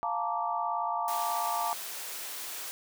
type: chord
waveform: sine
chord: Bb major seventh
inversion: second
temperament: just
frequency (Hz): 699.2 / 874.1 / 932.3 / 1165.4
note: F5 / A5 / Bb5 / D6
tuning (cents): +2 / -12 / 0 / -14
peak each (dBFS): -34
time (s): 0.03-1.73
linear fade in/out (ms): 0
type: high-pass noise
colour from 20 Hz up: white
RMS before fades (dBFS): -39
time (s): 1.08-2.71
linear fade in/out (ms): 0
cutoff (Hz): 420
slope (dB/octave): 12
effects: none